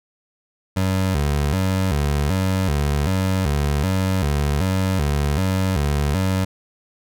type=tone with vibrato; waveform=25% pulse; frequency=82.8 Hz; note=E2; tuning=8 cents sharp; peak=-14 dBFS; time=0.76-6.45 s; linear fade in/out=10 ms; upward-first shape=square; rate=1.3 Hz; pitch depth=230 cents each way; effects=none